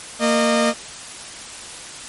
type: tone pair together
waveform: sawtooth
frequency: 230.9 / 612 Hz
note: A#3 / D#5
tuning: -16 / -29 cents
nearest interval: octave + perfect fourth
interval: 1687 cents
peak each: -14 dBFS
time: 0.19-0.74 s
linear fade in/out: 50 ms
effects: white hiss -35 dBFS RMS until 2.08 s + MP3 48 kbps